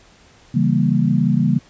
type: chord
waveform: sine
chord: C# diminished seventh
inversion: none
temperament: equal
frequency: 138.59 / 164.81 / 196 / 233.1 Hz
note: C#3 / E3 / G3 / Bb3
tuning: 0 / 0 / 0 / 0 cents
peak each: -19 dBFS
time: 0.54-1.59 s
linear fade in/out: 10 ms
effects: pink hiss -50 dBFS RMS until 1.69 s + resampled to 16000 Hz